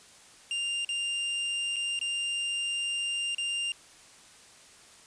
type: tone with dropouts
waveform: 45% pulse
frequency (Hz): 2794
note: F7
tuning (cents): 0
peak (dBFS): -29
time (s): 0.51-3.72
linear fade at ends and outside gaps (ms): 1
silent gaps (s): 0.848-0.89 / 1.76-1.765 / 1.991-2.013 / 3.348-3.382
effects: white hiss -54 dBFS RMS until 5.06 s + resampled to 22050 Hz